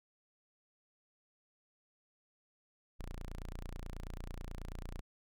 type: tone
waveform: sawtooth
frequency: 29.21 Hz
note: A#0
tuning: 4 cents sharp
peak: -38 dBFS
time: 2.99-5.01 s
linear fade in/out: 10 ms
effects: none